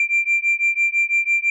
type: beating tone pair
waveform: sine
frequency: 2362 / 2368 Hz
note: D7 / D7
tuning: +9 / +14 cents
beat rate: 6 Hz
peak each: -18 dBFS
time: 0-1.5 s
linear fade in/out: 2 ms
effects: tanh soft clip ceiling -11 dBFS